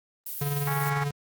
violet noise, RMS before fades -35 dBFS, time 0.26-0.9 s, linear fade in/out 5 ms
square tone with tremolo, 143.6 Hz, D3, 39 cents flat, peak -25 dBFS, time 0.41-1.11 s, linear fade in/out 5 ms, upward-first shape triangle, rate 20 Hz, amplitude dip 55%
harmonic tone, 276.8 Hz, C#4, 2 cents flat, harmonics 3 / 4 / 5 / 6 / 7 / 8, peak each -32 / -34 / -36 / -38 / -39 / -40 dBFS, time 0.67-1.04 s, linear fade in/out 5 ms
effects Opus 32 kbps

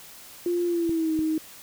sine tone with pitch glide, 349.2 to 314.7 Hz, F4 to D#4, 0 to +20 cents, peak -22 dBFS, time 0.46-1.38 s, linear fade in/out 2 ms, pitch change -180 cents, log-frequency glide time 0.66-1.14 s
clicks, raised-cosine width 3 ms, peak -23 dBFS, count 2, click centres 0.894 / 1.191 s
effects white hiss -46 dBFS RMS until 1.62 s

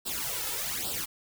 white noise with flanger, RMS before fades -33 dBFS, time 0.05-1.06 s, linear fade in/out 20 ms, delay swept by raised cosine 0.23 to 2.33 ms, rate 1.2 Hz, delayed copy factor +0.8, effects none

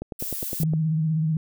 click train, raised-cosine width 2 ms, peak -18 dBFS, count 8, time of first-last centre 0.02-0.736 s, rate 9.78 Hz
violet noise, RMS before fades -31 dBFS, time 0.19-0.64 s, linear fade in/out 10 ms
sine tone with vibrato, 158 Hz, D#3, 27 cents sharp, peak -20 dBFS, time 0.6-1.37 s, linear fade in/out 2 ms, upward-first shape triangle, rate 16 Hz, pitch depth 58 cents each way
effects none

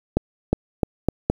accelerating click train, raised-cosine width 2 ms, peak -4 dBFS, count 5, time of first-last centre 0.17-1.3 s, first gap 360 ms, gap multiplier 0.84, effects 7-bit

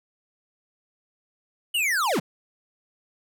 square linear sweep, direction down, 3000 to 116.54 Hz, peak -22 dBFS, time 1.74-2.2 s, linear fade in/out 10 ms, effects none

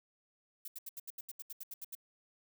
violet noise bursts, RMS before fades -44 dBFS, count 13, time 0.65-1.952 s, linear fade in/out 5 ms, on 30 ms, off 76 ms, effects none

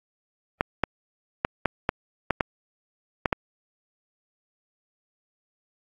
clicks, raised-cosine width 0.5 ms, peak -6 dBFS, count 9, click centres 0.609 / 0.837 / 1.449 / 1.657 / 1.891 / 2.307 / 2.408 / 3.258 / 3.328 s, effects AAC 64 kbps

